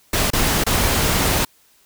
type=noise with dropouts; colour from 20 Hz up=pink; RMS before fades=-18 dBFS; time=0.13-1.45 s; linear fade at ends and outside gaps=5 ms; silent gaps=0.304-0.332 / 0.639-0.664 s; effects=white hiss -56 dBFS RMS until 1.85 s